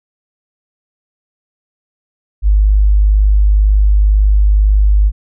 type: tone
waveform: sine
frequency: 51 Hz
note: G#1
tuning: 31 cents flat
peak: -6 dBFS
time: 2.42-5.12 s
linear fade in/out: 50 ms
effects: none